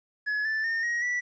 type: tone with pitch steps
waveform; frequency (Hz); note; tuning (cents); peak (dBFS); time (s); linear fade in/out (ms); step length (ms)
triangle; 1697 / 1758.9 / 1823 / 1889.5 / 1958.4; G#6 / A6 / A#6 / A#6 / B6; +37 / -1 / -39 / +23 / -15; -24; 0.26-1.21; 20; 190
effects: resampled to 16000 Hz + 11-bit